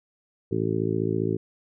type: harmonic tone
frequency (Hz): 55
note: A1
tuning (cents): 0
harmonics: 2 / 3 / 4 / 5 / 6 / 7 / 8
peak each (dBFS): -30 / -30 / -34 / -32 / -30 / -28 / -33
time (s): 0.51-1.37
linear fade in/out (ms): 10
effects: none